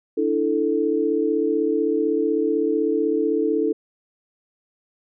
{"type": "chord", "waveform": "sine", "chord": "D suspended second", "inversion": "none", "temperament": "equal", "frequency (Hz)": [293.7, 329.6, 440], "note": ["D4", "E4", "A4"], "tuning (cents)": [0, 0, 0], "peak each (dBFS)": [-24, -23, -21], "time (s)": [0.17, 3.73], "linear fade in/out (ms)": 10, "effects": []}